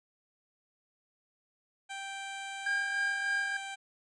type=tone; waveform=15% pulse; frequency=784 Hz; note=G5; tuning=in tune; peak=-32 dBFS; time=1.89-3.76 s; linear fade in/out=20 ms
type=tone with tremolo; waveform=triangle; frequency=1615 Hz; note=G#6; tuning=49 cents flat; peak=-26 dBFS; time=2.66-3.57 s; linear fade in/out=5 ms; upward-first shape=sine; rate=3.3 Hz; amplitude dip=45%
effects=resampled to 22050 Hz